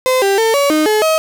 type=tone with pitch steps; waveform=35% pulse; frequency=514 / 393.9 / 448.9 / 565 / 308.6 / 427.8 / 635 Hz; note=C5 / G4 / A4 / C#5 / D#4 / A4 / D#5; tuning=-31 / +8 / +35 / +33 / -14 / -49 / +35 cents; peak=-9 dBFS; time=0.06-1.18 s; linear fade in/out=0 ms; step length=160 ms; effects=none